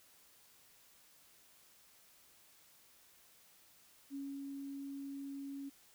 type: tone with ADSR envelope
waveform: sine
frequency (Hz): 277.2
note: C#4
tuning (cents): 0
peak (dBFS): -40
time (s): 4.1-5.7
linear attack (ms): 46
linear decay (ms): 250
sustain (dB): -2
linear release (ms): 17
effects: white hiss -65 dBFS RMS until 5.94 s